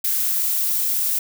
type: noise with high-pass filter sweep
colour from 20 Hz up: violet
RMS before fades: -21 dBFS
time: 0.04-1.19 s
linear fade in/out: 5 ms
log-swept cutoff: 1600 to 260 Hz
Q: 1.7
effects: none